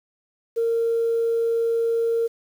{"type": "tone", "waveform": "sine", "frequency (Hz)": 460.7, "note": "A#4", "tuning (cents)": -20, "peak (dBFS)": -18, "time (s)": [0.56, 2.28], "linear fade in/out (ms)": 20, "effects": ["tanh soft clip ceiling -14 dBFS", "8-bit"]}